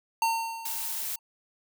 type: tone with exponential decay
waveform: square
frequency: 910 Hz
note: A#5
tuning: 42 cents flat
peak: -22 dBFS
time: 0.22-1.19 s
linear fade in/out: 2 ms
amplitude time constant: 210 ms
type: noise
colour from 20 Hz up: blue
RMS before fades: -33 dBFS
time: 0.65-1.16 s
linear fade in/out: 5 ms
effects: none